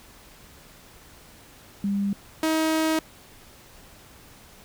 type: tone pair in turn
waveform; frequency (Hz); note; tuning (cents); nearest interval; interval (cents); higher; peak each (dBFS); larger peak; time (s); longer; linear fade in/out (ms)
sine / sawtooth; 199.9 / 317.4; G3 / D#4; +34 / +35; minor sixth; 801; second; -22 / -17; second; 1.84-2.13 / 2.43-2.99; second; 2
effects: pink hiss -50 dBFS RMS until 4.64 s